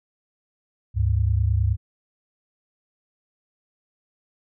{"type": "tone pair together", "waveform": "sine", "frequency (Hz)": [72.4, 102], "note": ["D2", "G#2"], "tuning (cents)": [-24, -31], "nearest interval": "tritone", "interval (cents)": 593, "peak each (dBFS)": [-21, -20], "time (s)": [0.94, 1.77], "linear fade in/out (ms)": 50, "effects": []}